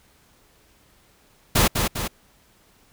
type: noise with echo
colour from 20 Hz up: pink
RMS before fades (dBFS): -17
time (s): 1.55-1.68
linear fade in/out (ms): 10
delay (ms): 200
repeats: 2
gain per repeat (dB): -5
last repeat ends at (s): 2.08
effects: pink hiss -58 dBFS RMS until 2.92 s